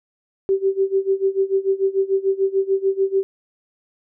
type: tone with tremolo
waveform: sine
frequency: 387.7 Hz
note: G4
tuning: 19 cents flat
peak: -13 dBFS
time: 0.49-3.23 s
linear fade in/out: 0 ms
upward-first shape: sine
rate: 6.8 Hz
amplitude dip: 90%
effects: none